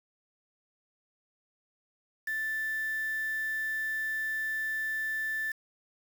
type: tone with quantisation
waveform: sine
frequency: 1760 Hz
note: A6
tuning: in tune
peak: -30 dBFS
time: 2.27-5.52 s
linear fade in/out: 5 ms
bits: 7
effects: none